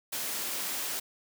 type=high-pass noise; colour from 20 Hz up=white; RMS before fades=-34 dBFS; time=0.12-1 s; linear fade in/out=10 ms; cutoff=180 Hz; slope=12 dB/octave; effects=none